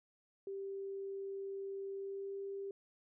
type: tone with pitch glide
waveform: sine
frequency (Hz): 392 to 394.7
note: G4 to G4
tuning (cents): 0 to +12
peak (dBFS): -40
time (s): 0.47-2.71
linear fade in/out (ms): 2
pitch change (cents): +12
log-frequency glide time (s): 1.95-2.38
effects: none